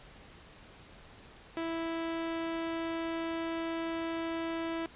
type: tone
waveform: sawtooth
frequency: 329.6 Hz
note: E4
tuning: in tune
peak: -29 dBFS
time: 1.57-4.86 s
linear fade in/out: 0 ms
effects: pink hiss -54 dBFS RMS until 4.95 s + resampled to 8000 Hz